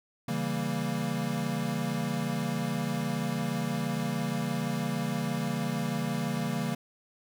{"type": "chord", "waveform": "square", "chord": "C# diminished seventh", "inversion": "none", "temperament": "equal", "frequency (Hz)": [138.59, 164.81, 196, 233.1], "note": ["C#3", "E3", "G3", "Bb3"], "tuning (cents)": [0, 0, 0, 0], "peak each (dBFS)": [-36, -35, -36, -34], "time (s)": [0.28, 6.75], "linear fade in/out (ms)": 5, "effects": []}